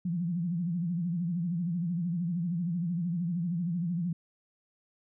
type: tone with vibrato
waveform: sine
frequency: 172.5 Hz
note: F3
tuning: 21 cents flat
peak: -28 dBFS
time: 0.05-4.13 s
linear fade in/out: 5 ms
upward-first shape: sine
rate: 13 Hz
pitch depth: 110 cents each way
effects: none